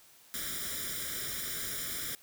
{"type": "noise with comb filter", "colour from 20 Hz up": "white", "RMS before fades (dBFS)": -37, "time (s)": [0.34, 2.15], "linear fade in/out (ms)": 0, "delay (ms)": 0.56, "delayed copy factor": 0.95, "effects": ["white hiss -59 dBFS RMS until 2.22 s"]}